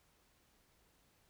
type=silence; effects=pink hiss -72 dBFS RMS until 1.29 s